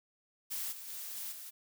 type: noise with level steps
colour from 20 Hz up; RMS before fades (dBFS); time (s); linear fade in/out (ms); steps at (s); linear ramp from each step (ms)
blue; -38 / -47 / -43 / -41 / -47; 0.5-1.51; 20; 0.71 / 0.87 / 1.15 / 1.31; 20
effects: none